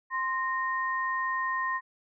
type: tone pair together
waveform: sine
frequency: 1046.5 / 1850.7 Hz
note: C6 / A#6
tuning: 0 / -13 cents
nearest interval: minor seventh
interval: 987 cents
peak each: -29 / -31 dBFS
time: 0.1-1.81 s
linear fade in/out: 50 ms
effects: none